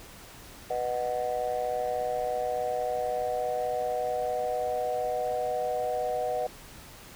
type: chord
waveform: sine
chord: B major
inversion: none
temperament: just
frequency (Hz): 493.9 / 617.4 / 740.8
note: B4 / D#5 / F#5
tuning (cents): 0 / -14 / +2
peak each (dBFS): -31 / -31 / -30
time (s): 0.7-6.47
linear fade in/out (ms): 5
effects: tanh soft clip ceiling -20 dBFS + pink hiss -48 dBFS RMS until 7.15 s